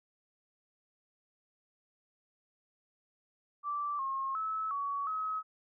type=tone with pitch steps; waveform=sine; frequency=1167 / 1077 / 1300 / 1125 / 1278 Hz; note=D6 / C6 / E6 / C#6 / D#6; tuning=-11 / +50 / -24 / +25 / +46 cents; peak=-32 dBFS; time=3.63-5.43 s; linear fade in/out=50 ms; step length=360 ms; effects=none